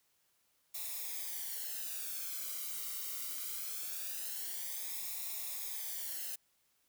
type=noise with flanger; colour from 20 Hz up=blue; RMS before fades=-41 dBFS; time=0.74-6.36 s; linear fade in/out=10 ms; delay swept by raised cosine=0.65 to 1.18 ms; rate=0.22 Hz; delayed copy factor=-0.7; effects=white hiss -75 dBFS RMS until 6.88 s